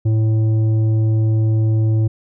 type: tone with tanh clipping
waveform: sine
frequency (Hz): 110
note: A2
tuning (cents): 0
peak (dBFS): -14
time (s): 0.05-2.08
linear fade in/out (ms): 10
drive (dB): 8
effects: none